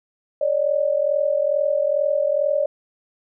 sine tone pair together, 560 / 602.3 Hz, C#5 / D5, +18 / +44 cents, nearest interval minor second, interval 126 cents, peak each -20 dBFS, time 0.41-2.66 s, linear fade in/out 5 ms, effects none

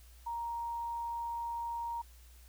sine tone, 936 Hz, A#5, 7 cents sharp, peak -35 dBFS, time 0.26-2.02 s, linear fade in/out 10 ms, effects added 60 Hz sine -54 dBFS peak until 2.48 s + white hiss -63 dBFS RMS until 2.48 s

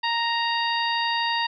harmonic tone, 932 Hz, A#5, 1 cent flat, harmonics 1 / 2 / 3 / 4 / 5, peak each -25 / -28 / -30 / -31 / -32 dBFS, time 0.03-1.47 s, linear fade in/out 10 ms, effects none

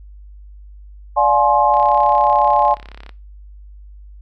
sine chord, D half-diminished seventh, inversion none, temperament just, 587.3 / 704.8 / 845.8 / 1057.2 Hz, D5 / F5 / Ab5 / C6, 0 / +16 / +31 / +18 cents, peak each -18 / -19 / -14 / -17 dBFS, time 1.16-2.75 s, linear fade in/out 20 ms
click train, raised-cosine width 0.3 ms, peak -21 dBFS, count 47, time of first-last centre 1.74-3.093 s, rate 34 Hz
effects noise-tail reverb RT60 0.3 s tail -19 dB re dry + added 50 Hz sine -36 dBFS peak until 4.21 s

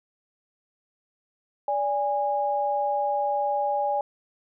sine tone pair together, 580 / 821.4 Hz, D5 / G#5, -22 / -19 cents, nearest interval tritone, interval 603 cents, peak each -27 / -24 dBFS, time 1.68-4.01 s, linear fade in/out 2 ms, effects none

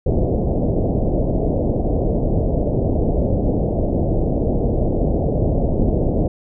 pink low-pass noise, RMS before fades -18 dBFS, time 0.06-6.28 s, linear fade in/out 5 ms, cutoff 670 Hz, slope 48 dB/octave, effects none

